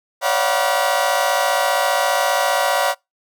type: tone cluster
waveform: 30% pulse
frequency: 549 / 589 / 700 / 755 / 967 Hz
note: C#5 / D5 / F5 / F#5 / B5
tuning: -17 / +5 / +4 / +35 / -37 cents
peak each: -20 dBFS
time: 0.21-2.95 s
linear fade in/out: 50 ms
effects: noise-tail reverb RT60 0.2 s tail -26 dB re dry